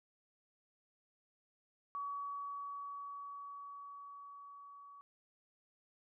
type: tone with level ramp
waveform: sine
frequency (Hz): 1133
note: C#6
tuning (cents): +37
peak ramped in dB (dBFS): -38 to -53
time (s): 1.95-5.01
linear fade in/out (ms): 0
effects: none